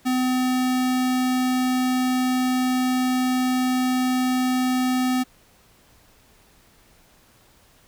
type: tone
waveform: square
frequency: 254.5 Hz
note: C4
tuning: 48 cents flat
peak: -20 dBFS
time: 0.05-5.24 s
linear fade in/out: 20 ms
effects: pink hiss -56 dBFS RMS until 7.87 s